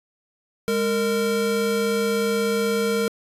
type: tone pair together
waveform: square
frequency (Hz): 205.2 / 460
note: G#3 / A#4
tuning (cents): -21 / -23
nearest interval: octave + major second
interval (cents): 1398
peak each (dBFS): -26 / -22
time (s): 0.68-3.08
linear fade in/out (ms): 0
effects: resampled to 32000 Hz